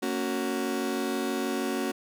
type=chord; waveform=35% pulse; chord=F# major; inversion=first; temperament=just; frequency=231.2 / 277.5 / 370 Hz; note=A#3 / C#4 / F#4; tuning=-14 / +2 / 0 cents; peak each=-31 / -30 / -30 dBFS; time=0.02-1.92 s; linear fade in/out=10 ms; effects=none